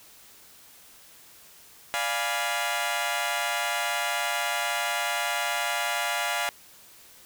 15% pulse chord, D diminished seventh, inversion none, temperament equal with one note detuned, 587.3 / 698.5 / 830.6 / 982.1 Hz, D5 / F5 / Ab5 / Cb6, 0 / 0 / 0 / -10 cents, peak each -28 / -23 / -25 / -27 dBFS, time 1.94-6.49 s, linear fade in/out 0 ms, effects white hiss -52 dBFS RMS until 7.25 s

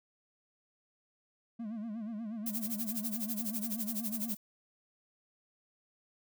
triangle tone with vibrato, 220 Hz, A3, in tune, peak -35 dBFS, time 1.59-4.35 s, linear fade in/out 10 ms, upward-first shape sine, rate 8.3 Hz, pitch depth 120 cents each way
violet noise with tremolo, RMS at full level -35 dBFS, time 2.46-4.37 s, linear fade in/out 5 ms, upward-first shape sine, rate 12 Hz, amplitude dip 90%
effects none

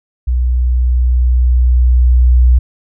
sine tone with level ramp, 61.8 Hz, B1, 2 cents sharp, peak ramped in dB -10 to -3 dBFS, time 0.27-2.59 s, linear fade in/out 10 ms, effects tanh soft clip ceiling 0 dBFS

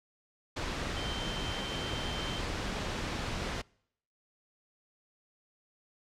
sine tone in noise, 3117 Hz, G7, 11 cents flat, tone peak -40 dBFS, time 0.96-2.4 s, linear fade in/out 10 ms, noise pink, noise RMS -35 dBFS, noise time 0.56-3.62 s, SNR -8 dB, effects noise-tail reverb RT60 0.7 s tail -26 dB re dry + low-pass 5000 Hz 12 dB/octave

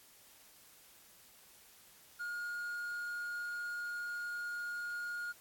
triangle tone with quantisation, 1428 Hz, F6, 38 cents sharp, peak -36 dBFS, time 2.19-5.33 s, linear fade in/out 20 ms, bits 11, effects white hiss -61 dBFS RMS until 5.4 s + AAC 64 kbps

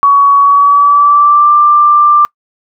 sine tone with pitch glide, 1125 to 1183.7 Hz, C#6 to D6, +25 to +13 cents, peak -3 dBFS, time 0.03-2.25 s, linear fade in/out 0 ms, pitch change +88 cents, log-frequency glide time 0.41-1.53 s, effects noise-tail reverb RT60 0.1 s tail -26 dB re dry

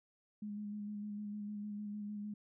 sine tone with vibrato, 207.7 Hz, G#3, in tune, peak -40 dBFS, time 0.42-2.34 s, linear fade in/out 5 ms, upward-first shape square, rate 6.6 Hz, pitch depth 18 cents each way, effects none

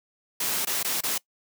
white noise with dropouts, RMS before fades -27 dBFS, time 0.4-1.18 s, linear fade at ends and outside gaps 5 ms, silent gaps 0.651-0.67 / 0.83-0.846 / 1.008-1.035 s, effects noise-tail reverb RT60 0.1 s tail -22 dB re dry + high-pass 150 Hz 12 dB/octave

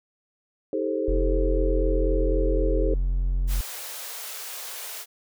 sine chord, A half-diminished seventh, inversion second, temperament just, 316.8 / 396 / 440 / 528 Hz, Eb4 / G4 / A4 / C5, +31 / +18 / 0 / +16 cents, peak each -29 dBFS, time 0.73-2.94 s, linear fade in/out 2 ms
triangle tone, 44.29 Hz, F1, 25 cents sharp, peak -19 dBFS, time 1.08-3.61 s, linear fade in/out 0 ms
white high-pass noise, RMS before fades -36 dBFS, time 3.47-5.06 s, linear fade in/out 50 ms, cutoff 410 Hz, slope 48 dB/octave
effects none

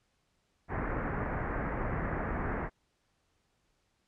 pink low-pass noise, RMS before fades -34 dBFS, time 0.68-2.7 s, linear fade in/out 50 ms, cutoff 2000 Hz, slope 48 dB/octave, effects pink hiss -75 dBFS RMS until 4.07 s + low-pass 8000 Hz 12 dB/octave

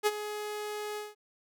sawtooth tone with ADSR envelope, 420.1 Hz, G#4, 20 cents sharp, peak -18 dBFS, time 0.03-1.15 s, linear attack 36 ms, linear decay 37 ms, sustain -13 dB, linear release 180 ms, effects none

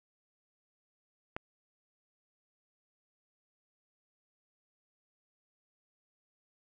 click, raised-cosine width 0.5 ms, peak -21 dBFS, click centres 1.365 s, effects none

